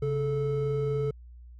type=tone pair together; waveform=triangle; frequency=137.05 / 435.1 Hz; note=C#3 / A4; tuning=-19 / -19 cents; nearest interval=octave + minor sixth; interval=2000 cents; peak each=-27 / -26 dBFS; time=0.02-1.11 s; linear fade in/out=5 ms; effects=added 60 Hz sine -45 dBFS peak until 1.59 s